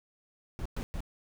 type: noise bursts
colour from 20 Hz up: brown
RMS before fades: -35 dBFS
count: 3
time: 0.59-1.005 s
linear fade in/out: 0 ms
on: 65 ms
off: 110 ms
effects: none